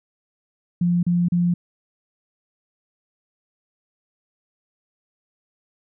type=tone bursts; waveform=sine; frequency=174.61 Hz; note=F3; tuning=in tune; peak=-16 dBFS; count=3; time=0.81-1.54 s; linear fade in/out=5 ms; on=220 ms; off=35 ms; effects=none